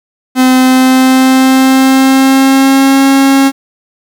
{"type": "tone with pitch glide", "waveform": "45% pulse", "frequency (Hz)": [257.1, 271.9], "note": ["C4", "C#4"], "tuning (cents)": [-30, -33], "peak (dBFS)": -4, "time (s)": [0.35, 3.52], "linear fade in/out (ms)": 50, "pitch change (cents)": 97, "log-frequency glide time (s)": [0.55, 3.06], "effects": ["7-bit"]}